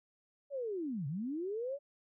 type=linear two-way sweep; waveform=sine; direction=down then up; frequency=581 to 130.2 to 581 Hz; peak=-35 dBFS; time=0.5-1.79 s; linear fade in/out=50 ms; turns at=1.07 s; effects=none